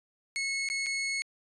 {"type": "tone with dropouts", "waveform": "sawtooth", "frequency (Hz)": 2187, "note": "C#7", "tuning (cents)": -24, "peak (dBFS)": -26, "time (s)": [0.36, 1.22], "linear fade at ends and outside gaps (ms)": 0, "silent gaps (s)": [[0.688, 0.7], [0.861, 0.866]], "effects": ["resampled to 22050 Hz"]}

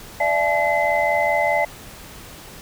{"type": "tone cluster", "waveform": "sine", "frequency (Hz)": [589, 674, 855, 2043], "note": ["D5", "E5", "A5", "C7"], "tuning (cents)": [5, 38, -50, -42], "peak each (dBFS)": -22, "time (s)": [0.2, 1.65], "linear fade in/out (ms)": 5, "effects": ["pink hiss -40 dBFS RMS until 2.61 s"]}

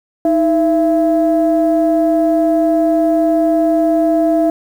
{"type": "tone pair together", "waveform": "sine", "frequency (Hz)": [316.6, 670.9], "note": ["D#4", "E5"], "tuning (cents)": [30, 30], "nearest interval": "octave + minor second", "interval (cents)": 1300, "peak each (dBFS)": -12, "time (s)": [0.25, 4.5], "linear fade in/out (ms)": 2, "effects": ["tanh soft clip ceiling -4 dBFS", "7-bit"]}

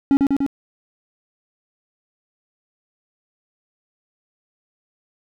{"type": "tone with echo", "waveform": "triangle", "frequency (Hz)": 277.2, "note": "C#4", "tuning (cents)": 0, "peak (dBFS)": -9, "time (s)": [0.11, 0.17], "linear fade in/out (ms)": 0, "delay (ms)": 98, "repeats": 3, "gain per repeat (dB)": -2, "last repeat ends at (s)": 0.464, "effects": []}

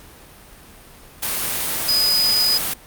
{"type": "tone in noise", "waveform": "sine", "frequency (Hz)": 4975, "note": "D#8", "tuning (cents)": -1, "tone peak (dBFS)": -15, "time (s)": [1.88, 2.58], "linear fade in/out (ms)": 10, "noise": "white", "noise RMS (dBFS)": -23, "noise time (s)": [1.22, 2.74], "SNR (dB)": 5, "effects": ["pink hiss -44 dBFS RMS until 2.86 s", "Opus 48 kbps"]}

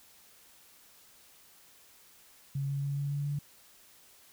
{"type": "tone with pitch steps", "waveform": "sine", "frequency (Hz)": [138.59, 139.72, 140.85, 141.99, 143.15, 144.31], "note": ["C#3", "C#3", "C#3", "C#3", "D3", "D3"], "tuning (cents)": [0, 14, 28, 42, -44, -30], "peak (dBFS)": -30, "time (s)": [2.55, 3.39], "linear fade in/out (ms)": 5, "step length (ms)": 140, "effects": ["white hiss -59 dBFS RMS until 4.32 s"]}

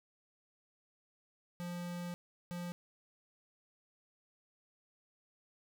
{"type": "tone bursts at uneven times", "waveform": "square", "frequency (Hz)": 175.2, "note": "F3", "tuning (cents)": 6, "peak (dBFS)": -40, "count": 2, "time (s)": [[1.6, 2.14], [2.51, 2.72]], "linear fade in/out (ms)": 0, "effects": []}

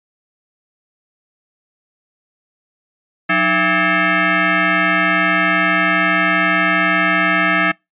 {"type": "tone with frequency modulation", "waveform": "sine", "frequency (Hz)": 181.2, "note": "F#3", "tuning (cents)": -36, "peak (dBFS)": -12, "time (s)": [3.29, 7.72], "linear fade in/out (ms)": 10, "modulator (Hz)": 490, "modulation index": 4.7, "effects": ["noise-tail reverb RT60 0.2 s tail -26 dB re dry", "resampled to 8000 Hz"]}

